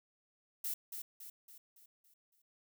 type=noise with echo; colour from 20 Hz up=violet; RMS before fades=-38 dBFS; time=0.64-0.74 s; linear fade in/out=5 ms; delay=280 ms; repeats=6; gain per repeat=-6 dB; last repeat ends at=2.42 s; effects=none